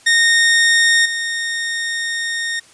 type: tone with level steps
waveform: sawtooth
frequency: 1846 Hz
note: A#6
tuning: 17 cents flat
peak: -7 / -16 dBFS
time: 0.06-2.6 s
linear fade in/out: 10 ms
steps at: 1.05 s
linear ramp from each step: 10 ms
effects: white hiss -47 dBFS RMS until 2.73 s + resampled to 22050 Hz